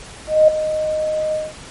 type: tone with ADSR envelope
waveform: sine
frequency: 620 Hz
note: D#5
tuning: 6 cents flat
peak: -5 dBFS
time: 0.27-1.53 s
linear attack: 210 ms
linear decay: 5 ms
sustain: -12 dB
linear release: 180 ms
effects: pink hiss -37 dBFS RMS until 1.7 s + MP3 48 kbps